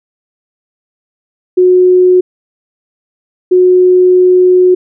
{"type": "tone pair in turn", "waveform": "sine", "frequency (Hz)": [364.9, 364.9], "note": ["F#4", "F#4"], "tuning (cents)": [-24, -24], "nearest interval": "unison", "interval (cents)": 0, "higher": "neither", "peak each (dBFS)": -3, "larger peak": "neither", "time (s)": [[1.57, 2.21], [3.51, 4.75]], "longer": "second", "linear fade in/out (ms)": 10, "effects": []}